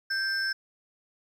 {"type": "tone pair together", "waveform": "sine", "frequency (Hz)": [1576, 5286], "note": ["G6", "E8"], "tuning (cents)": [9, 4], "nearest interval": "octave + major sixth", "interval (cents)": 2095, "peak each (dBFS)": [-26, -30], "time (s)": [0.1, 0.53], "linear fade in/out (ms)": 10, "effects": ["tanh soft clip ceiling -22 dBFS", "10-bit"]}